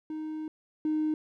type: tone pair in turn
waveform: triangle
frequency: 311.1 / 308.8 Hz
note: D#4 / D#4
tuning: 0 / -13 cents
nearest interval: unison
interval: 13 cents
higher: first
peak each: -31 / -22 dBFS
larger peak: second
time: 0.1-0.48 / 0.85-1.14 s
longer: first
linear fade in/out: 2 ms
effects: tanh soft clip ceiling -22 dBFS